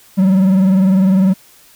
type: tone with vibrato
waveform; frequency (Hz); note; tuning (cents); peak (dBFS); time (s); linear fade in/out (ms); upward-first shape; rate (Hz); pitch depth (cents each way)
triangle; 190; F#3; +46; -6; 0.17-1.34; 20; sine; 20; 76
effects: white hiss -46 dBFS RMS until 1.75 s